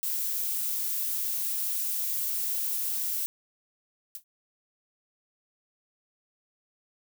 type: noise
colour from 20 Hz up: violet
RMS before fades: -30 dBFS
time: 0.03-3.26 s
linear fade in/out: 0 ms
type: noise with exponential decay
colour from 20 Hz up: violet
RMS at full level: -34 dBFS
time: 4.15-4.24 s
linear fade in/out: 1 ms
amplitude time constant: 19 ms
effects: none